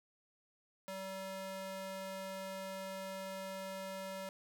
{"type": "tone with high-pass filter", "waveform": "square", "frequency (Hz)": 191.6, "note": "G3", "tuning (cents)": -39, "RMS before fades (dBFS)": -44, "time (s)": [0.88, 4.29], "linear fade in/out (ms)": 0, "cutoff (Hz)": 420, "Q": 1.4, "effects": []}